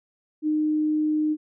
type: tone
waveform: sine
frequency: 306.2 Hz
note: D#4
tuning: 28 cents flat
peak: -20 dBFS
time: 0.42-1.37 s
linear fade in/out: 50 ms
effects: none